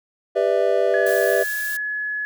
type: chord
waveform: triangle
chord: E minor seventh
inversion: first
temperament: just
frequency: 395.6 / 494.4 / 593.3 / 659.3 Hz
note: G4 / B4 / D5 / E5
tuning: +16 / +2 / +18 / 0 cents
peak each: -20 dBFS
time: 0.35-1.44 s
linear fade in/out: 20 ms
type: tone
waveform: sine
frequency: 1699 Hz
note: G#6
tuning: 39 cents sharp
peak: -23 dBFS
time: 0.94-2.25 s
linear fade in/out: 0 ms
type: noise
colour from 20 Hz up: blue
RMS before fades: -32 dBFS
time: 1.06-1.77 s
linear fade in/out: 5 ms
effects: none